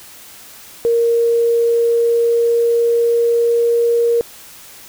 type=tone with pitch glide; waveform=sine; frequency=466.2 to 469.2 Hz; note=A#4 to A#4; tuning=0 to +11 cents; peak=-11 dBFS; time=0.85-4.21 s; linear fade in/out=0 ms; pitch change=+11 cents; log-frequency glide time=1.03-3.7 s; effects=white hiss -39 dBFS RMS until 4.88 s